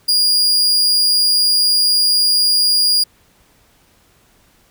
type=tone; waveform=40% pulse; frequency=4848 Hz; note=D#8; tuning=46 cents flat; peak=-10 dBFS; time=0.08-3.04 s; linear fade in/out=10 ms; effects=pink hiss -54 dBFS RMS until 4.7 s